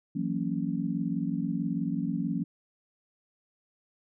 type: chord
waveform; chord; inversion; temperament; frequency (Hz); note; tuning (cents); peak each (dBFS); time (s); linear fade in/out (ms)
sine; F# dominant seventh; third; just; 166.5 / 185 / 231.2 / 277.5; E3 / F#3 / A#3 / C#4; +18 / 0 / -14 / +2; -33; 0.15-2.44; 10
effects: none